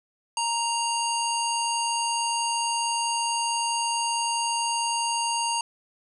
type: harmonic tone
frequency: 932.3 Hz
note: A#5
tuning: in tune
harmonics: 1 / 3 / 5 / 7 / 9 / 10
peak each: -26 / -31 / -33 / -34 / -36 / -36 dBFS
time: 0.37-5.61 s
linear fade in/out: 2 ms
effects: none